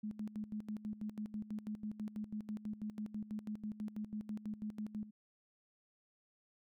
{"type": "tone with tremolo", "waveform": "sine", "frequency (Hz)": 212.4, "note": "G#3", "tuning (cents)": 39, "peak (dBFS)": -38, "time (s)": [0.03, 5.11], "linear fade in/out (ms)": 10, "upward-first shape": "square", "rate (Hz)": 6.1, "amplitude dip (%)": 80, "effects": []}